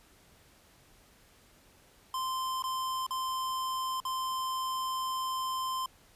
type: tone with dropouts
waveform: square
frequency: 1040 Hz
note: C6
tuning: 11 cents flat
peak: -32 dBFS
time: 2.14-5.86 s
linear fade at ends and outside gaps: 2 ms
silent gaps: 2.623-2.639 / 3.066-3.107 / 4.002-4.051 s
effects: pink hiss -61 dBFS RMS until 6.15 s + resampled to 32000 Hz